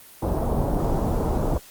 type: low-pass noise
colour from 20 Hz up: pink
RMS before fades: -23 dBFS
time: 0.22-1.58 s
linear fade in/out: 5 ms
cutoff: 900 Hz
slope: 24 dB/octave
effects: white hiss -47 dBFS RMS until 1.7 s + Opus 32 kbps